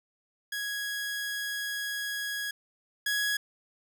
sawtooth tone pair in turn, 1661.2 / 1667.7 Hz, G#6 / G#6, 0 / +7 cents, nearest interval unison, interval 7 cents, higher second, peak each -28 / -23 dBFS, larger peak second, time 0.52-2.51 / 3.06-3.37 s, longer first, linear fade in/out 5 ms, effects none

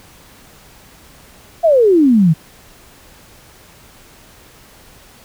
sine exponential sweep, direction down, 700 to 150 Hz, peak -7 dBFS, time 1.63-2.34 s, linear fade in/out 20 ms, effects pink hiss -44 dBFS RMS until 5.24 s

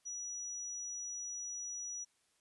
sine tone, 5850 Hz, F#8, 21 cents flat, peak -40 dBFS, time 0.05-2.05 s, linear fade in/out 20 ms, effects white hiss -75 dBFS RMS until 2.4 s + resampled to 24000 Hz

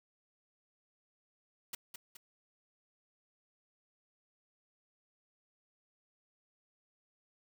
white noise with echo, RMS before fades -40 dBFS, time 1.73-1.75 s, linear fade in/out 5 ms, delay 210 ms, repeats 2, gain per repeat -6 dB, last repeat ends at 2.17 s, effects none

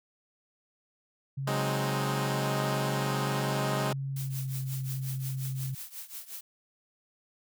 sine tone with pitch glide, 136.5 to 132.69 Hz, C#3 to C3, -26 to +25 cents, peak -31 dBFS, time 1.37-5.75 s, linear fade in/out 10 ms, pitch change -49 cents, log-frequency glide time 4.12-4.41 s
10% pulse chord, Ab dominant seventh, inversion third, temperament equal with one note detuned, 183.83 / 207.7 / 261.6 / 311.1 Hz, Gb3 / Ab3 / C4 / Eb4, -11 / 0 / 0 / 0 cents, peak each -28 / -24 / -29 / -29 dBFS, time 1.47-3.93 s, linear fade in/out 5 ms
blue noise with tremolo, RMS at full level -39 dBFS, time 4.16-6.41 s, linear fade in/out 5 ms, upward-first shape triangle, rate 5.6 Hz, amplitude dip 90%
effects none

